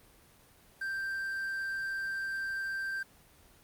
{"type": "tone with quantisation", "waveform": "triangle", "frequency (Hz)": 1572, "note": "G6", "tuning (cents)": 4, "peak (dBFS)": -31, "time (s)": [0.81, 3.03], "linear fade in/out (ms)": 5, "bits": 9, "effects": ["pink hiss -60 dBFS RMS until 3.63 s", "Opus 24 kbps"]}